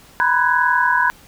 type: tone cluster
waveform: sine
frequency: 967 / 1008 / 1495 / 1656 Hz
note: B5 / B5 / F#6 / G#6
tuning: -37 / +35 / +17 / -5 cents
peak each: -19 dBFS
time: 0.2-1.1 s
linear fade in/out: 0 ms
effects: pink hiss -47 dBFS RMS until 1.27 s